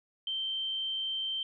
sine tone, 3124 Hz, G7, 7 cents flat, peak -31 dBFS, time 0.27-1.43 s, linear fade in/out 2 ms, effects none

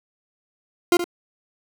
40% pulse tone with echo, 349.2 Hz, F4, in tune, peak -12 dBFS, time 0.92-0.97 s, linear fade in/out 2 ms, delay 72 ms, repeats 1, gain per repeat -11 dB, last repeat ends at 1.042 s, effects none

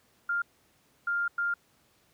sine tone bursts at uneven times, 1400 Hz, F6, 4 cents sharp, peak -26 dBFS, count 3, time 0.29-0.42 / 1.07-1.28 / 1.38-1.54 s, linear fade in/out 5 ms, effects pink hiss -66 dBFS RMS until 2.13 s + high-pass 80 Hz 12 dB/octave

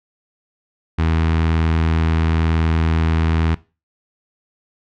sawtooth tone with notch filter, 81 Hz, E2, 30 cents flat, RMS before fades -17 dBFS, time 0.98-3.55 s, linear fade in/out 10 ms, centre 560 Hz, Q 1.5, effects noise-tail reverb RT60 0.3 s tail -19 dB re dry + low-pass 3000 Hz 12 dB/octave

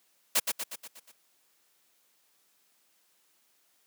white noise with echo, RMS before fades -24 dBFS, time 0.35-0.4 s, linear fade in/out 10 ms, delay 120 ms, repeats 6, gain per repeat -5 dB, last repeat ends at 1.12 s, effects white hiss -69 dBFS RMS until 3.86 s + high-pass 200 Hz 12 dB/octave

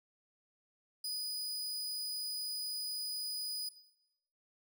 sawtooth tone, 4964 Hz, D#8, 5 cents flat, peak -34 dBFS, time 1.04-3.69 s, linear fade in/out 5 ms, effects noise-tail reverb RT60 0.8 s tail -17 dB re dry

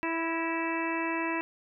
harmonic tone with a mistuned harmonic, 329.6 Hz, E4, in tune, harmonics 1 / 2 / 3 / 4 / 5 / 6 / 7 / 8, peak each -32 / -39 / -34 / -44 / -40 / -38 / -41 / -37 dBFS, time 0.03-1.41 s, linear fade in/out 0 ms, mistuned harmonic 6, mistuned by -34 cents, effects none

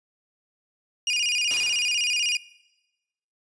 30% pulse tone with vibrato, 2637 Hz, E7, in tune, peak -19 dBFS, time 1.07-2.37 s, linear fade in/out 2 ms, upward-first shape square, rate 16 Hz, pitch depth 130 cents each way
white noise with exponential decay, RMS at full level -32 dBFS, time 1.51-2.34 s, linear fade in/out 0 ms, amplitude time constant 180 ms
effects noise-tail reverb RT60 1.0 s tail -21 dB re dry + resampled to 22050 Hz

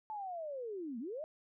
sine linear two-way sweep, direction down then up, 880 to 216.5 to 648 Hz, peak -39 dBFS, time 0.1-1.24 s, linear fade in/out 0 ms, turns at 0.99 s, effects none

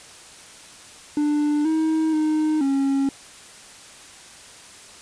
triangle tone with pitch steps, 296 / 317.1 / 309.1 / 274 Hz, D4 / D#4 / D#4 / C#4, +14 / +33 / -11 / -20 cents, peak -16 dBFS, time 1.17-3.09 s, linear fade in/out 2 ms, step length 480 ms, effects white hiss -44 dBFS RMS until 5.01 s + resampled to 22050 Hz

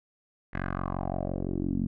10% pulse tone with low-pass filter sweep, 45.88 Hz, F#1, 14 cents flat, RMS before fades -31 dBFS, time 0.53-1.87 s, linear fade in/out 10 ms, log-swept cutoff 1900 to 220 Hz, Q 3.7, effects none

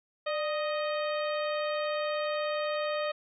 harmonic tone with a mistuned harmonic, 622.3 Hz, D#5, in tune, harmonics 1 / 2 / 3 / 4 / 5 / 6 / 7, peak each -30 / -36 / -40 / -42 / -44 / -46 / -47 dBFS, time 0.26-3.12 s, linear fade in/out 10 ms, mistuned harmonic 1, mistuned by -71 cents, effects none

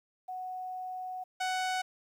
sine / sawtooth tone pair in turn, 740 / 744.1 Hz, F#5 / F#5, 0 / +10 cents, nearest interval unison, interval 10 cents, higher second, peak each -36 / -26 dBFS, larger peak second, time 0.28-1.24 / 1.4-1.82 s, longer first, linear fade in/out 10 ms, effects low-pass 8000 Hz 12 dB/octave + 11-bit

